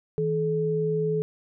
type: tone pair together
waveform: sine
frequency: 160.77 / 429.2 Hz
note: E3 / A4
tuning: -43 / -43 cents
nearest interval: octave + perfect fourth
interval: 1700 cents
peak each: -27 / -24 dBFS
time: 0.18-1.22 s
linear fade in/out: 0 ms
effects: none